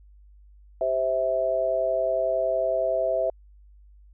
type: harmonic tone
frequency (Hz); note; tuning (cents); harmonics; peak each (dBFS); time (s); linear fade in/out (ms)
130.81; C3; 0; 3 / 4 / 5; -33 / -27 / -23; 0.81-3.3; 2
effects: added 50 Hz sine -49 dBFS peak until 4.13 s